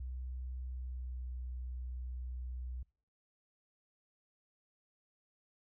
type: tone with pitch glide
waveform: sine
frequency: 63.3 to 62.28 Hz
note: B1 to B1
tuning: +43 to +15 cents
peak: -39 dBFS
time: 0-2.83 s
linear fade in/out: 5 ms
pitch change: -28 cents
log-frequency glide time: 0.67-1.3 s
effects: noise-tail reverb RT60 0.5 s tail -26 dB re dry